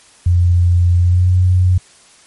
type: tone with pitch glide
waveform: sine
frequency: 87.8 to 91.16 Hz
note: F2 to F#2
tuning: +10 to -25 cents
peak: -8 dBFS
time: 0.26-1.78 s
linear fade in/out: 5 ms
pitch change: +65 cents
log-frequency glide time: 0.99-1.32 s
effects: white hiss -46 dBFS RMS until 2.26 s + MP3 48 kbps